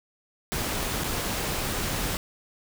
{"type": "noise with dropouts", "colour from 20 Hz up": "pink", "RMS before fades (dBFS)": -29, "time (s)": [0.52, 2.17], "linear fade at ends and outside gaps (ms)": 0, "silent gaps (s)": [1.037, 1.042], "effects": []}